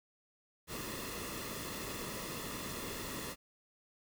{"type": "noise with comb filter", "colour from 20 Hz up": "pink", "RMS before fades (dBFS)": -42, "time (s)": [0.67, 3.36], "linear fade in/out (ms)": 50, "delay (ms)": 1.3, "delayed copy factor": -0.6, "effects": []}